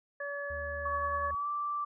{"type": "harmonic tone", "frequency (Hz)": 570, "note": "C#5", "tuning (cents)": 48, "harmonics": [1, 2, 3], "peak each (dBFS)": [-38, -45, -38], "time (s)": [0.2, 1.31], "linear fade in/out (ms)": 5}
{"type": "tone", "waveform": "triangle", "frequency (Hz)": 77.1, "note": "D#2", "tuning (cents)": -15, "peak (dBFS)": -40, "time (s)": [0.5, 1.35], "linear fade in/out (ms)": 5}
{"type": "tone with pitch glide", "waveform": "sine", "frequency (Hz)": [1130, 1170.5], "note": ["C#6", "D6"], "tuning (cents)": [33, -6], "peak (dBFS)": -31, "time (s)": [0.85, 1.85], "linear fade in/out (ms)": 10, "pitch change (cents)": 61, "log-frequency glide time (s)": [1.32, 1.48]}
{"effects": []}